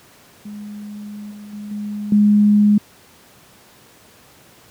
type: tone with level steps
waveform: sine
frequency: 207.7 Hz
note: G#3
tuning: in tune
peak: -29 / -33 / -28 / -23 / -9 dBFS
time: 0.45-2.78 s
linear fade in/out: 5 ms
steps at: 1.31 / 1.53 / 1.71 / 2.12 s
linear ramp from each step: 2 ms
effects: pink hiss -48 dBFS RMS until 4.7 s + high-pass 100 Hz 12 dB/octave